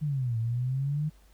sine exponential two-way sweep, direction down then up, 155.56 to 111.8 to 155.56 Hz, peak -26 dBFS, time 0.01-1.1 s, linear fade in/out 20 ms, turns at 0.38 s, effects added 50 Hz sine -55 dBFS peak until 1.33 s + pink hiss -64 dBFS RMS until 1.33 s

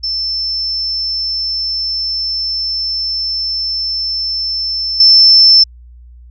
sine tone with level steps, 5310 Hz, E8, 12 cents sharp, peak -15 / -3 dBFS, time 0.03-5.64 s, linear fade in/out 10 ms, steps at 5 s, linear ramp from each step 2 ms, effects added 60 Hz sine -35 dBFS peak until 6.3 s

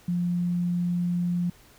sine tone, 175.5 Hz, F3, 9 cents sharp, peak -23 dBFS, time 0.08-1.5 s, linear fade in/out 5 ms, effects pink hiss -55 dBFS RMS until 1.78 s

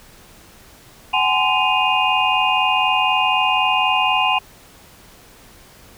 sine tone cluster, 754 / 838 / 1033 / 2494 / 2808 Hz, F#5 / G#5 / C6 / D#7 / F7, +32 / +15 / -22 / +3 / +9 cents, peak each -21 dBFS, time 1.13-4.39 s, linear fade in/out 10 ms, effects pink hiss -46 dBFS RMS until 5.97 s

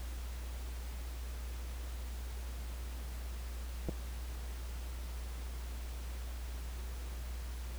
clicks, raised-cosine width 2 ms, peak -24 dBFS, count 2, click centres 3.887 / 3.893 s, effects added 60 Hz sine -39 dBFS peak until 7.78 s + pink hiss -52 dBFS RMS until 7.78 s

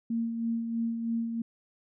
sine tone with tremolo, 230 Hz, A#3, 23 cents flat, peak -26 dBFS, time 0.1-1.42 s, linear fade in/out 5 ms, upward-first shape sine, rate 3.1 Hz, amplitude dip 45%, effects none

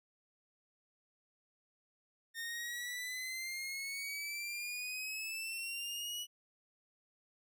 sawtooth exponential sweep, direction up, 1826 to 2946 Hz, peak -36 dBFS, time 2.34-6.27 s, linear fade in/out 50 ms, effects none

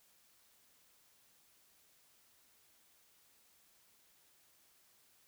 silence, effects white hiss -69 dBFS RMS until 5.27 s

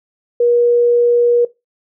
sine tone, 478.8 Hz, A#4, 46 cents sharp, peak -9 dBFS, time 0.4-1.45 s, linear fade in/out 5 ms, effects noise-tail reverb RT60 0.2 s tail -18 dB re dry

